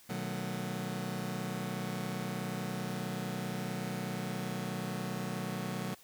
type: chord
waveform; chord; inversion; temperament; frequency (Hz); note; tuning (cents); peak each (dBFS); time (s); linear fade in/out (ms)
sawtooth; B dominant seventh; none; just; 123.47 / 154.34 / 185.21 / 222.2; B2 / D#3 / F#3 / A3; 0 / -14 / +2 / +17; -38 / -38 / -34 / -38; 0.09-5.95; 10
effects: white hiss -59 dBFS RMS until 6.03 s